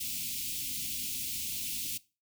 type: band-stop noise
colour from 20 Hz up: white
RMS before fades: -36 dBFS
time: 0-1.98 s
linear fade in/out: 10 ms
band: 300 to 2400 Hz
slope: 48 dB/octave
effects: noise-tail reverb RT60 0.3 s tail -20 dB re dry